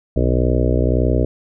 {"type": "harmonic tone", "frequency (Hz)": 61.74, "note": "B1", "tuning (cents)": 0, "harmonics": [1, 2, 4, 5, 6, 7, 8, 9, 10], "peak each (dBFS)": [-17, -20, -23, -24, -25, -25, -26, -27, -27], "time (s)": [0.16, 1.25], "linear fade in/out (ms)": 5, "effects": []}